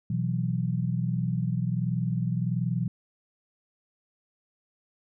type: chord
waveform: sine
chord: B suspended fourth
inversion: none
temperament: equal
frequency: 123.47 / 164.81 / 185 Hz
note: B2 / E3 / F#3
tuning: 0 / 0 / 0 cents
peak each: -28 / -29 / -31 dBFS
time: 0.1-2.88 s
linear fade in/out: 5 ms
effects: none